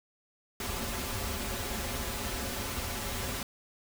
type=noise with comb filter; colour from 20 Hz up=pink; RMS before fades=-35 dBFS; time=0.6-3.43 s; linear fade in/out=2 ms; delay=6.4 ms; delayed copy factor=-0.75; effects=none